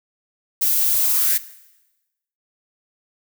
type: noise with high-pass filter sweep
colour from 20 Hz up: violet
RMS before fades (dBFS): -18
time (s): 0.61-1.38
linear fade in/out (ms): 10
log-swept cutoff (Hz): 240 to 1900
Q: 5
effects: noise-tail reverb RT60 1.0 s tail -17 dB re dry